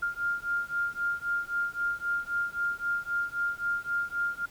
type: beating tone pair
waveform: sine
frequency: 1400 / 1403.8 Hz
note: F6 / F6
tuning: +4 / +9 cents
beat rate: 3.8 Hz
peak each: -31 dBFS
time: 0.02-4.46 s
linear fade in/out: 10 ms
effects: pink hiss -54 dBFS RMS until 4.5 s